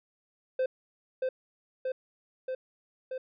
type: tone with echo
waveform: triangle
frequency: 517 Hz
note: C5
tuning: 21 cents flat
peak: -23 dBFS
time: 0.59-0.66 s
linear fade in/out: 5 ms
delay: 630 ms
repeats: 4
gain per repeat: -2 dB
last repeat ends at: 3.18 s
effects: resampled to 11025 Hz